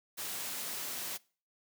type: noise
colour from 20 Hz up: white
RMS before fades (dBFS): -39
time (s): 0.17-1.18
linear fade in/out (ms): 20
effects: noise-tail reverb RT60 0.4 s tail -23 dB re dry + high-pass 150 Hz 12 dB/octave